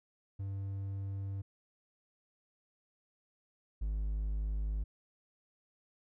triangle tone pair in turn, 98 / 51.91 Hz, G2 / G#1, 0 / 0 cents, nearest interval major seventh, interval 1100 cents, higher first, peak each -34 / -30 dBFS, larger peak second, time 0.39-1.42 / 3.81-4.84 s, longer neither, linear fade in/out 10 ms, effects none

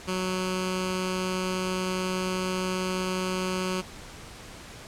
10% pulse tone with notch filter, 185 Hz, F#3, in tune, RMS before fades -29 dBFS, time 0.07-3.82 s, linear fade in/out 20 ms, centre 710 Hz, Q 1.3, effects pink hiss -44 dBFS RMS until 4.87 s + low-pass 9000 Hz 12 dB/octave

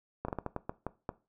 slowing click train, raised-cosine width 1 ms, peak -20 dBFS, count 9, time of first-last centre 0.25-1.092 s, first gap 34 ms, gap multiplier 1.31, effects noise-tail reverb RT60 0.3 s tail -18 dB re dry

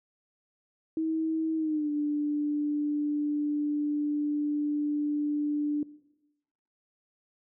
sine tone with pitch glide, 320 to 295.1 Hz, D#4 to D4, +49 to +8 cents, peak -26 dBFS, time 0.97-5.83 s, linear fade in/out 2 ms, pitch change -141 cents, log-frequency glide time 1.56-1.9 s, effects noise-tail reverb RT60 1.0 s tail -19 dB re dry

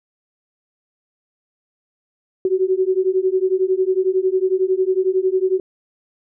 sine beating tone pair, 370 / 381 Hz, F#4 / G4, 0 / -49 cents, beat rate 11 Hz, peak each -18 dBFS, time 2.45-5.6 s, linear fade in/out 2 ms, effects none

